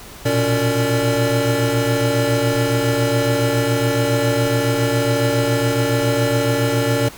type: tone cluster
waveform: square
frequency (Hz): 115.8 / 123 / 282.2 / 456.3 / 580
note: A#2 / B2 / C#4 / A#4 / D5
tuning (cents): -11 / -7 / +31 / -37 / -22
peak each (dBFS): -23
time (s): 0.25-7.09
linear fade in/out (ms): 10
effects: pink hiss -38 dBFS RMS until 7.17 s